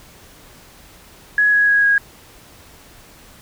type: tone with pitch steps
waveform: sine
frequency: 1678 / 1666.4 / 1654.9 / 1643.5 Hz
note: G#6 / G#6 / G#6 / G#6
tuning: +17 / +5 / -7 / -19 cents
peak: -11 dBFS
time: 1.38-1.98 s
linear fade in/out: 2 ms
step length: 150 ms
effects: pink hiss -45 dBFS RMS until 3.41 s